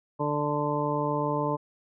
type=harmonic tone; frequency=147.4 Hz; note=D3; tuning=7 cents sharp; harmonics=1 / 2 / 3 / 4 / 6 / 7; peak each=-32 / -32 / -32 / -32 / -32 / -32 dBFS; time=0.19-1.57 s; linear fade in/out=20 ms; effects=none